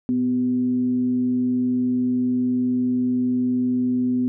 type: tone with frequency modulation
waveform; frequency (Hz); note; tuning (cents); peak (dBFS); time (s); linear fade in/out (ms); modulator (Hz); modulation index
sine; 250.5; B3; +25; -18; 0.09-4.28; 0; 135; 0.24
effects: none